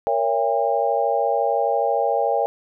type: chord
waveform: sine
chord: A# diminished seventh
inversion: none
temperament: just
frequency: 466.2 / 559.4 / 671.3 / 805.5 Hz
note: A#4 / C#5 / E5 / G5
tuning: 0 / +16 / +31 / +47 cents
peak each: -24 / -23 / -24 / -22 dBFS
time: 0.07-2.46 s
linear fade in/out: 0 ms
effects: none